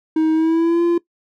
triangle tone with pitch glide, 316.4 to 343 Hz, D#4 to F4, +29 to -31 cents, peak -11 dBFS, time 0.16-0.98 s, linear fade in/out 5 ms, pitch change +140 cents, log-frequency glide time 0.33-0.83 s, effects noise-tail reverb RT60 0.1 s tail -20 dB re dry

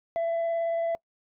sine tone with vibrato, 669 Hz, E5, 25 cents sharp, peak -22 dBFS, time 0.16-0.95 s, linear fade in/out 0 ms, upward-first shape sine, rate 18 Hz, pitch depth 8 cents each way, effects noise-tail reverb RT60 0.1 s tail -25 dB re dry + tanh soft clip ceiling -24 dBFS

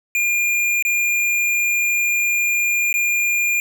square tone with dropouts, 2409 Hz, D7, 43 cents sharp, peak -17 dBFS, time 0.15-3.6 s, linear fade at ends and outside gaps 1 ms, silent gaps 0.825-0.85 / 2.928-2.94 s, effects 8-bit

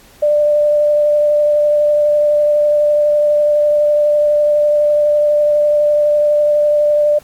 sine tone with vibrato, 593 Hz, D5, 17 cents sharp, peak -9 dBFS, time 0.22-7.19 s, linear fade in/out 10 ms, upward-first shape sine, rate 12 Hz, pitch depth 10 cents each way, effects pink hiss -45 dBFS RMS until 7.23 s + AAC 64 kbps

